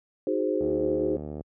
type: chord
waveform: sine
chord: Ab dominant seventh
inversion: second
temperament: equal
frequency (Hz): 311.1 / 370 / 415.3 / 523.3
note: Eb4 / Gb4 / Ab4 / C5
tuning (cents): 0 / 0 / 0 / 0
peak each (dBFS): -29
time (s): 0.27-1.17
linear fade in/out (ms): 2
type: click train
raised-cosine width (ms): 2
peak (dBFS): -23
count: 61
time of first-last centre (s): 0.61-1.409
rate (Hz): 75.1
effects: high-pass 60 Hz 12 dB/octave